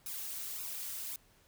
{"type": "noise with flanger", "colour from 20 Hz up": "blue", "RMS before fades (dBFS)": -41, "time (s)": [0.06, 1.16], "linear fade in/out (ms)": 2, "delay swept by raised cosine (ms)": [0.76, 3.66], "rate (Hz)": 1.8, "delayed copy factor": 0.95, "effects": ["pink hiss -66 dBFS RMS until 1.47 s"]}